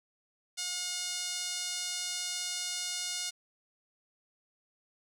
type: tone with band-pass filter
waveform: 5% pulse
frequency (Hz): 719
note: F#5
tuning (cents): -50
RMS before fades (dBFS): -36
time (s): 0.57-3.31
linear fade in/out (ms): 20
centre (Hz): 5500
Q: 0.69
effects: 10-bit